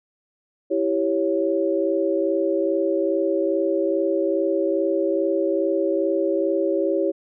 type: chord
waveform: sine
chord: C# diminished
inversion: first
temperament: equal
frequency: 329.6 / 392 / 554.4 Hz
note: E4 / G4 / C#5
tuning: 0 / 0 / 0 cents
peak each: -23 dBFS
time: 0.7-7.12 s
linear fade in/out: 20 ms
effects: none